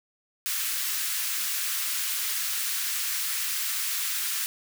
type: high-pass noise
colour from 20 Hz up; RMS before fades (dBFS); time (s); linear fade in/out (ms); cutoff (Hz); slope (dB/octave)
white; -29; 0.46-4.46; 0; 1300; 24
effects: none